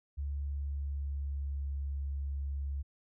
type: tone with pitch glide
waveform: sine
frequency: 70.9 to 69.76 Hz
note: C#2 to C#2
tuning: +40 to +12 cents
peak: -33 dBFS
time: 0.17-2.83 s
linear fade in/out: 20 ms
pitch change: -28 cents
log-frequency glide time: 0.42-1.66 s
effects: none